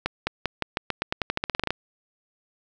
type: accelerating click train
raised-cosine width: 0.3 ms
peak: -8 dBFS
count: 18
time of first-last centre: 0.06-1.706 s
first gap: 210 ms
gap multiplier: 0.89
effects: none

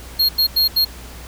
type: tone bursts at uneven times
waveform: square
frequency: 4252 Hz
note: C8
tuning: 27 cents sharp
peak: -13 dBFS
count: 4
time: 0.19-0.29 / 0.38-0.47 / 0.56-0.68 / 0.76-0.85 s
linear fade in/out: 10 ms
effects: added 60 Hz sine -36 dBFS peak until 1.27 s + pink hiss -39 dBFS RMS until 1.27 s

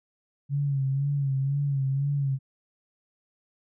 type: tone with vibrato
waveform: sine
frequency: 138.59 Hz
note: C#3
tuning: in tune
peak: -23 dBFS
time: 0.49-2.39 s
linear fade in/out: 50 ms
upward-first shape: sine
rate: 2 Hz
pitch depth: 57 cents each way
effects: none

